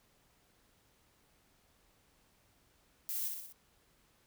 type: noise with echo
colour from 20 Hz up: violet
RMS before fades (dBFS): -38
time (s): 3.09-3.28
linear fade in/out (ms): 0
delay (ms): 61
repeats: 4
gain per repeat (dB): -4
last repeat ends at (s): 3.524
effects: pink hiss -70 dBFS RMS until 4.26 s